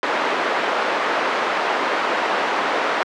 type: band-pass noise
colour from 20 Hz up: white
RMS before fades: -21 dBFS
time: 0.03-3.03 s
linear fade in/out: 0 ms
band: 350 to 1400 Hz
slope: 12 dB/octave
effects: high-pass 200 Hz 12 dB/octave + low-pass 6000 Hz 12 dB/octave